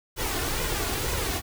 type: noise with flanger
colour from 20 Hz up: pink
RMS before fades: -28 dBFS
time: 0.16-1.42 s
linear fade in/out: 50 ms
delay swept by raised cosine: 2 to 2.78 ms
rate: 2.1 Hz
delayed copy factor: +0.55
effects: none